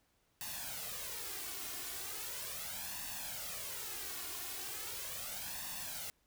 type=noise with flanger; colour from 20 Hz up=white; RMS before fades=-43 dBFS; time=0.41-6.1 s; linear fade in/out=0 ms; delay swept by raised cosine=1.1 to 2.8 ms; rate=0.38 Hz; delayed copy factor=+0.7; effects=pink hiss -75 dBFS RMS until 6.26 s